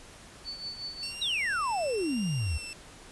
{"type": "tone with tremolo", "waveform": "sine", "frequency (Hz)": 4490, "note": "C#8", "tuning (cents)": 21, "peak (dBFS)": -33, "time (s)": [0.44, 1.15], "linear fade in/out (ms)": 50, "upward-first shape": "triangle", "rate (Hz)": 5.4, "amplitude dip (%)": 75}
{"type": "tone with vibrato", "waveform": "20% pulse", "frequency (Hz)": 2728, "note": "F7", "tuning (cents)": -41, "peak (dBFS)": -33, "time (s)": [1.03, 2.73], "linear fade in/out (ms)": 0, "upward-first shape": "sine", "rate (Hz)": 1, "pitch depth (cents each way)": 44}
{"type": "exponential sweep", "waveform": "sine", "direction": "down", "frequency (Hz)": [4023, 69.3], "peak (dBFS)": -27, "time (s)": [1.21, 2.58], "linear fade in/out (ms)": 10}
{"effects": ["pink hiss -50 dBFS RMS until 3.11 s", "resampled to 24000 Hz"]}